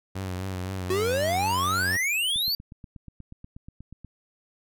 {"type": "tone with vibrato", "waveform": "sawtooth", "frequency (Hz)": 93.4, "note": "F#2", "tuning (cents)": 17, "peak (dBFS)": -26, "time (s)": [0.15, 1.97], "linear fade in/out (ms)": 10, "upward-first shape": "triangle", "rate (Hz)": 3.9, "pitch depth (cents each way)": 62}
{"type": "exponential sweep", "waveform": "square", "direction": "up", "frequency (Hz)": [360, 4699], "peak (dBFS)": -24, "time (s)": [0.9, 2.55], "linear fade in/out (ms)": 2}
{"type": "click train", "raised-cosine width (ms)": 5, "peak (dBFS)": -30, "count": 15, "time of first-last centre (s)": [2.36, 4.047], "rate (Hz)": 8.3}
{"effects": []}